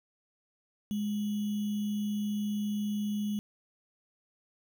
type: tone with sample-and-hold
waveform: sine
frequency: 207.7 Hz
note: G#3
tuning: in tune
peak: -29 dBFS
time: 0.91-3.39 s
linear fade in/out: 0 ms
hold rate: 3150 Hz
effects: none